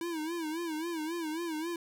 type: tone with vibrato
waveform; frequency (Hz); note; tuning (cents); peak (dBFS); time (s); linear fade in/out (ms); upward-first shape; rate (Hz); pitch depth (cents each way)
square; 325.5; E4; -22; -34; 0.01-1.76; 2; sine; 3.7; 110
effects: none